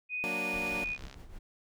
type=tone with pitch glide; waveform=sine; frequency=2489 to 2470 Hz; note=D#7 to D#7; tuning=0 to -13 cents; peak=-32 dBFS; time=0.09-0.98 s; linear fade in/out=50 ms; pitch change=-13 cents; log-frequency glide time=0.22-0.47 s
type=chord; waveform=15% pulse; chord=Gb augmented; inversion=none; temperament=equal; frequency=185 / 233.1 / 293.7 Hz; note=Gb3 / Bb3 / D4; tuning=0 / 0 / 0 cents; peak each=-34 dBFS; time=0.24-0.84 s; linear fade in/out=0 ms
type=noise with tremolo; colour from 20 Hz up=brown; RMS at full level=-44 dBFS; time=0.53-1.39 s; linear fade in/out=10 ms; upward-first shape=triangle; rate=6.3 Hz; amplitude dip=70%
type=click train; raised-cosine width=0.2 ms; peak=-31 dBFS; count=36; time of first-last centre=0.62-1.142 s; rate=67 Hz
effects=none